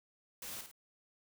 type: noise with echo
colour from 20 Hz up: white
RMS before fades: -45 dBFS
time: 0.42-0.61 s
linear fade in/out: 2 ms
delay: 52 ms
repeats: 2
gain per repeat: -6 dB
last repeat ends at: 0.714 s
effects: none